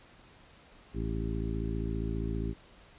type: harmonic tone with a mistuned harmonic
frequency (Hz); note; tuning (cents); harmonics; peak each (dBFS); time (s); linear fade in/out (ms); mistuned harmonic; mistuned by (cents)
55; A1; 0; 1 / 2 / 3 / 4 / 5 / 6 / 7; -34 / -37 / -39 / -40 / -41 / -42 / -42; 0.93-2.55; 50; 7; +53
effects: pink hiss -57 dBFS RMS until 2.98 s + resampled to 8000 Hz